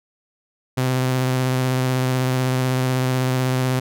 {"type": "tone with vibrato", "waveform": "sawtooth", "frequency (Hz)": 128.7, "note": "C3", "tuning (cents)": -28, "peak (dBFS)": -14, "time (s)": [0.77, 3.8], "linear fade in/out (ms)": 10, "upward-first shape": "square", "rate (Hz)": 16, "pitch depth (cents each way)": 14, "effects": []}